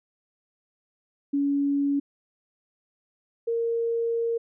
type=tone pair in turn; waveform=sine; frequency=282.3 / 463 Hz; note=C#4 / A#4; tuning=+32 / -12 cents; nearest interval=major sixth; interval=856 cents; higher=second; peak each=-21 / -23 dBFS; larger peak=first; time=1.33-2 / 3.47-4.38 s; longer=second; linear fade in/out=10 ms; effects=none